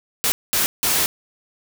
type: noise bursts at uneven times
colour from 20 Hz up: white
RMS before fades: -19 dBFS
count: 3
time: 0.24-0.32 / 0.53-0.66 / 0.83-1.06 s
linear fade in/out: 0 ms
effects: none